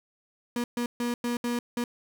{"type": "tone bursts at uneven times", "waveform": "35% pulse", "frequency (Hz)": 240, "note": "B3", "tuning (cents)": -49, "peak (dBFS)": -25, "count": 6, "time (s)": [[0.56, 0.64], [0.77, 0.86], [1, 1.14], [1.24, 1.37], [1.44, 1.59], [1.77, 1.84]], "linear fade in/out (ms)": 2, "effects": []}